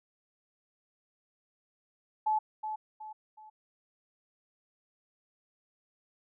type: tone with echo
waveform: sine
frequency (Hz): 862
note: A5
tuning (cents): -36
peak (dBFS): -25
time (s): 2.26-2.39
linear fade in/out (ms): 10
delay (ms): 370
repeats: 3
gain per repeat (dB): -8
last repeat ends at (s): 3.5
effects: none